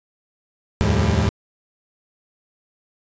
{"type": "tone cluster", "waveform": "30% pulse", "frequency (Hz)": [76.7, 87.2, 108.6, 198.5], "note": ["D#2", "F2", "A2", "G3"], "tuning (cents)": [-24, -2, -22, 22], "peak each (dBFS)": [-18, -20, -18, -22], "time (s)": [0.81, 1.29], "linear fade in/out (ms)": 0, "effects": ["resampled to 16000 Hz"]}